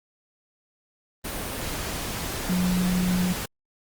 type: tone in noise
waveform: sine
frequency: 181 Hz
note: F#3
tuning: 38 cents flat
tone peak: -21 dBFS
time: 2.49-3.33 s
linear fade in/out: 10 ms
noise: pink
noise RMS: -31 dBFS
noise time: 1.24-3.46 s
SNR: +7 dB
effects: Opus 32 kbps